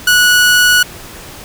sawtooth tone, 1468 Hz, F#6, 14 cents flat, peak -3 dBFS, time 0.07-0.83 s, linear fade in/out 5 ms, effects pink hiss -32 dBFS RMS until 1.44 s

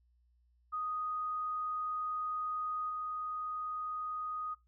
sine tone with level steps, 1244.5 Hz, D#6, in tune, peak -34 / -36 dBFS, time 0.72-4.55 s, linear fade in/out 20 ms, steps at 2.89 s, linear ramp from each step 10 ms, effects noise-tail reverb RT60 0.2 s tail -21 dB re dry + added 60 Hz sine -67 dBFS peak until 4.67 s

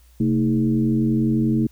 sine tone with frequency modulation, 223.6 Hz, A3, 28 cents sharp, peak -16 dBFS, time 0.2-1.67 s, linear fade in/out 5 ms, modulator 91.6 Hz, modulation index 1.1, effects added 60 Hz sine -49 dBFS peak until 1.71 s + white hiss -59 dBFS RMS until 1.71 s

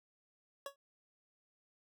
25% pulse tone with exponential decay, 558 Hz, C#5, 11 cents sharp, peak -34 dBFS, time 0.66-0.76 s, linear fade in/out 2 ms, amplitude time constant 20 ms, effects none

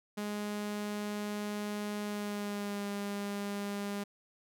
sawtooth tone with pitch glide, 207.7 to 202.3 Hz, G#3 to G#3, 0 to -45 cents, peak -31 dBFS, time 0.17-4.04 s, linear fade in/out 10 ms, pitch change -45 cents, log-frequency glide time 2.03-2.85 s, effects none

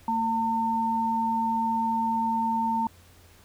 sine tone pair together, 226.2 / 905 Hz, A3 / A5, +48 / +48 cents, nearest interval 2 octaves, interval 2400 cents, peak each -29 / -24 dBFS, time 0.08-2.87 s, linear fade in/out 2 ms, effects added 87 Hz sine -55 dBFS peak until 3.44 s + pink hiss -56 dBFS RMS until 3.44 s

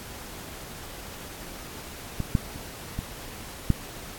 clicks, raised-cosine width 5 ms, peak -15 / -8 / -26 / -18 / -7 dBFS, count 5, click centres 2.203 / 2.352 / 2.56 / 2.99 / 3.703 s, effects pink hiss -41 dBFS RMS until 4.18 s + AAC 64 kbps

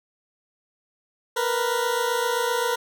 20% pulse tone pair together, 466.2 / 493.9 Hz, A#4 / B4, 0 / 0 cents, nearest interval minor second, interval 100 cents, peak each -20 dBFS, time 1.36-2.76 s, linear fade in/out 10 ms, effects none

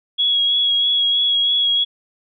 sine tone with vibrato, 3332 Hz, G#7, 5 cents sharp, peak -14 dBFS, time 0.18-1.85 s, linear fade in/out 20 ms, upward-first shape sine, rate 3.1 Hz, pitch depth 18 cents each way, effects none

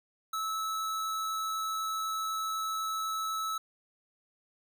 square tone, 1304 Hz, E6, 19 cents flat, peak -32 dBFS, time 0.33-3.58 s, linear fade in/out 5 ms, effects none

